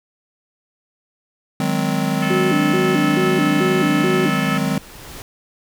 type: chord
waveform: square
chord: Ab dominant seventh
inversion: second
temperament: just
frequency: 155.74 / 186.89 / 207.7 / 259.6 Hz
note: Eb3 / Gb3 / Ab3 / C4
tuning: +2 / +18 / 0 / -13 cents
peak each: -24 dBFS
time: 1.6-4.78 s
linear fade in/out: 2 ms
type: harmonic tone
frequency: 434.5 Hz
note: A4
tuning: 22 cents flat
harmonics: 3 / 4 / 5 / 6 / 7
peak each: -26 / -28 / -30 / -32 / -33 dBFS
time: 2.22-4.58 s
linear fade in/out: 5 ms
type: tone with vibrato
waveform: sine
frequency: 329.6 Hz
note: E4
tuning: in tune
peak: -17 dBFS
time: 2.3-4.29 s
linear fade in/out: 5 ms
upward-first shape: square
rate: 2.3 Hz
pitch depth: 200 cents each way
type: noise with exponential growth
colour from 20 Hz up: pink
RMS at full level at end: -34 dBFS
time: 3.05-5.22 s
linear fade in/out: 0 ms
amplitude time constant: 470 ms
effects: none